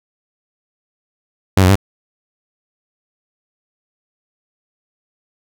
sawtooth tone with pitch steps, 95.6 / 91.4 / 98.7 Hz, G2 / F#2 / G2, -43 / -21 / +12 cents, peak -4 dBFS, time 1.57-1.756 s, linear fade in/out 5 ms, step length 62 ms, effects none

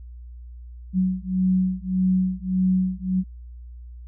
sine beating tone pair, 185 / 186.7 Hz, F#3 / F#3, 0 / +16 cents, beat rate 1.7 Hz, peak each -22 dBFS, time 0.93-3.24 s, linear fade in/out 50 ms, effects added 60 Hz sine -37 dBFS peak until 4.07 s

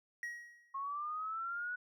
triangle tone with exponential decay, 1900 Hz, A#6, 33 cents sharp, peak -35 dBFS, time 0.23-0.83 s, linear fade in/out 1 ms, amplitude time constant 130 ms
sine linear sweep, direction up, 1080 to 1480 Hz, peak -37 dBFS, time 0.74-1.76 s, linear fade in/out 10 ms
effects none

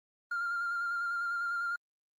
triangle tone with vibrato, 1396.9 Hz, F6, in tune, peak -28 dBFS, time 0.31-1.76 s, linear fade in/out 5 ms, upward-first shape square, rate 10 Hz, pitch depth 20 cents each way, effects tanh soft clip ceiling -27 dBFS + Opus 24 kbps

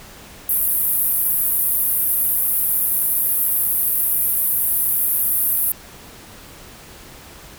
pink band-pass noise, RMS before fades -19 dBFS, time 0.49-5.72 s, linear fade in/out 2 ms, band 11000 to 16000 Hz, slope 48 dB/octave, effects pink hiss -41 dBFS RMS until 7.58 s

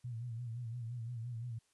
sine tone with vibrato, 118 Hz, A#2, 22 cents sharp, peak -39 dBFS, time 0.04-1.59 s, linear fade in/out 10 ms, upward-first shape sine, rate 5.8 Hz, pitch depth 86 cents each way, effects white hiss -75 dBFS RMS until 1.73 s + resampled to 24000 Hz

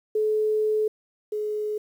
sine tone pair in turn, 430 / 423.6 Hz, A4 / G#4, -40 / +34 cents, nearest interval unison, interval 26 cents, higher first, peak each -20 / -25 dBFS, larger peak first, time 0.15-0.88 / 1.32-1.78 s, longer first, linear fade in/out 5 ms, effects 9-bit

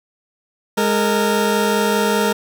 20% pulse tone pair together, 207.7 / 460.4 Hz, G#3 / A#4, 0 / -22 cents, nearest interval octave + major second, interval 1378 cents, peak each -13 dBFS, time 0.77-2.33 s, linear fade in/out 10 ms, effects none

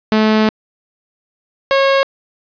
sawtooth tone pair in turn, 216.7 / 546 Hz, A3 / C#5, -26 / -26 cents, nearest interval octave + major third, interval 1600 cents, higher second, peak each -6 dBFS, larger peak neither, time 0.12-0.49 / 1.71-2.03 s, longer first, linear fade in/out 0 ms, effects resampled to 11025 Hz + 8-bit

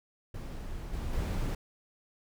brown noise with level steps, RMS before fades -39 / -35 / -31 dBFS, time 0.34-1.55 s, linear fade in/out 5 ms, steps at 0.93 / 1.13 s, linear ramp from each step 2 ms, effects none

